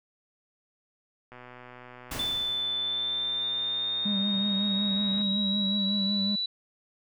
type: click train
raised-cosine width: 0.5 ms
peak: -31 dBFS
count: 484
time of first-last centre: 1.32-5.215 s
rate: 124 Hz
type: noise with exponential decay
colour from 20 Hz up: pink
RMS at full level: -33 dBFS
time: 2.11-2.94 s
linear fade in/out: 5 ms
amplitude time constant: 180 ms
type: tone with pitch glide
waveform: sine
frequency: 3520 to 3951 Hz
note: A7 to B7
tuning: 0 to 0 cents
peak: -27 dBFS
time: 2.19-6.46 s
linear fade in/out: 5 ms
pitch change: +200 cents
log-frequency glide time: 2.8-6.2 s
type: tone with vibrato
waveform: triangle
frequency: 200.3 Hz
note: G3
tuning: 38 cents sharp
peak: -25 dBFS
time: 4.05-6.36 s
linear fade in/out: 10 ms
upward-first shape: triangle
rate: 5.4 Hz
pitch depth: 64 cents each way
effects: none